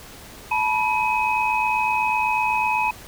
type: tone cluster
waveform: sine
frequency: 867 / 975 / 2531 Hz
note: A5 / B5 / D#7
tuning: -26 / -23 / +29 cents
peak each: -23 dBFS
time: 0.51-2.91 s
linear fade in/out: 5 ms
effects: pink hiss -42 dBFS RMS until 3.07 s